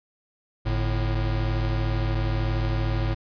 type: tone pair together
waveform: square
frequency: 49 / 110 Hz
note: G1 / A2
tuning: 0 / 0 cents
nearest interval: octave + major second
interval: 1400 cents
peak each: -26 dBFS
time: 0.65-3.15 s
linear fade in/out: 20 ms
effects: resampled to 11025 Hz